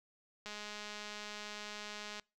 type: click train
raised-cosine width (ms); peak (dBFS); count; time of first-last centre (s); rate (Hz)
0.2; -28; 364; 0.46-2.197; 209
effects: noise-tail reverb RT60 0.3 s tail -26 dB re dry